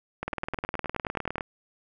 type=two click trains; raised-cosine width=0.5 ms; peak=-15 / -16 dBFS; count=23 / 12; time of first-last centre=0.28-1.408 / 0.23-1.382 s; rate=19.5 / 9.55 Hz; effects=none

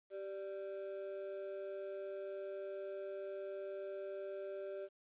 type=ring-modulated tone; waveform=triangle; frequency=489 Hz; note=B4; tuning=17 cents flat; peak=-37 dBFS; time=0.1-4.89 s; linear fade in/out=50 ms; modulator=99.6 Hz; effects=resampled to 8000 Hz + 12-bit

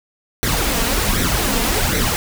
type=noise with flanger; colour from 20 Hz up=pink; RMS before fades=-18 dBFS; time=0.43-2.16 s; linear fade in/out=0 ms; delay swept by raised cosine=0.5 to 4.4 ms; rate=1.3 Hz; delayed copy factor=+0.6; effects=none

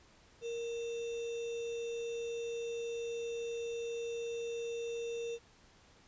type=tone with sample-and-hold; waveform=sine; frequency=466.2 Hz; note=A#4; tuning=in tune; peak=-36 dBFS; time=0.41-5.39 s; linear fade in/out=50 ms; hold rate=3150 Hz; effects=pink hiss -63 dBFS RMS until 6.07 s + resampled to 16000 Hz

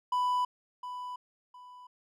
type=tone with echo; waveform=triangle; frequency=993 Hz; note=B5; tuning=9 cents sharp; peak=-24 dBFS; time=0.12-0.45 s; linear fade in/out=5 ms; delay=710 ms; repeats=2; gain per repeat=-11 dB; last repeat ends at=1.87 s; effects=none

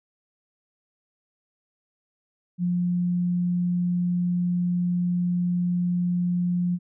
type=tone; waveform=sine; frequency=176.9 Hz; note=F3; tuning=23 cents sharp; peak=-21 dBFS; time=2.58-6.79 s; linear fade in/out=50 ms; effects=none

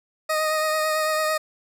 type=tone with vibrato; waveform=20% pulse; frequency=622.3 Hz; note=D#5; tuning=in tune; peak=-16 dBFS; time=0.29-1.38 s; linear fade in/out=10 ms; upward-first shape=triangle; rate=9 Hz; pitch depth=22 cents each way; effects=none

